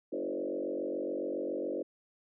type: tone with frequency modulation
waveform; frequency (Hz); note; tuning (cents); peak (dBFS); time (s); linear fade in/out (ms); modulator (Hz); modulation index
sine; 430; A4; -40; -32; 0.12-1.83; 10; 47.2; 3.1
effects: none